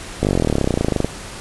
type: slowing click train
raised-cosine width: 2 ms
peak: -3 dBFS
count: 29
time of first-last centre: 0.23-1.046 s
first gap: 19 ms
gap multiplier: 1.03
effects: pink hiss -33 dBFS RMS until 1.4 s + resampled to 24000 Hz